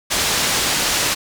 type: low-pass noise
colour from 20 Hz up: white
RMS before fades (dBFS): -19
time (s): 0.1-1.15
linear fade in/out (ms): 20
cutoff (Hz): 6900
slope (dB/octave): 12
effects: none